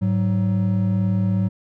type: tone pair together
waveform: triangle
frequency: 105.29 / 187.6 Hz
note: G#2 / F#3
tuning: +24 / +24 cents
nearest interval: minor seventh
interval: 1000 cents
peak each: -18 dBFS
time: 0.01-1.49 s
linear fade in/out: 20 ms
effects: none